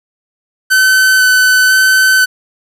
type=tone with vibrato; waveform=45% pulse; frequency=1518 Hz; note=F#6; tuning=44 cents sharp; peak=-6 dBFS; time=0.7-2.26 s; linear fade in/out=20 ms; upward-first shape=square; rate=1 Hz; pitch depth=9 cents each way; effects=none